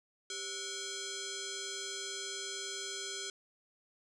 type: tone with frequency modulation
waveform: sine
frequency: 1469 Hz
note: F#6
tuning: 13 cents flat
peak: -37 dBFS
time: 0.3-3.3 s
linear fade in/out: 2 ms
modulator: 931 Hz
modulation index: 6.8
effects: tanh soft clip ceiling -34 dBFS